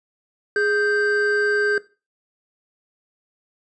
triangle tone pair together, 415.3 / 1569.5 Hz, G#4 / G6, 0 / +2 cents, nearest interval octave + major seventh, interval 2302 cents, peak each -18 dBFS, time 0.56-1.78 s, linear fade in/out 2 ms, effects noise-tail reverb RT60 0.3 s tail -18 dB re dry + resampled to 22050 Hz

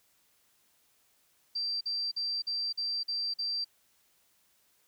sine tone bursts, 4699 Hz, D8, in tune, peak -30 dBFS, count 7, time 1.55-3.646 s, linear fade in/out 10 ms, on 260 ms, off 46 ms, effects white hiss -69 dBFS RMS until 4.87 s

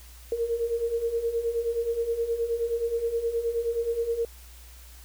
sine beating tone pair, 458.4 / 467.9 Hz, A#4 / A#4, -29 / +6 cents, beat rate 9.5 Hz, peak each -31 / -26 dBFS, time 0.32-4.25 s, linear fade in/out 2 ms, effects added 60 Hz sine -46 dBFS peak until 5.04 s + white hiss -52 dBFS RMS until 5.04 s

